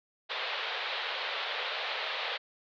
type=band-pass noise; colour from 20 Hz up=white; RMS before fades=-35 dBFS; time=0.29-2.38 s; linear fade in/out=20 ms; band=440 to 4000 Hz; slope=48 dB/octave; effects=none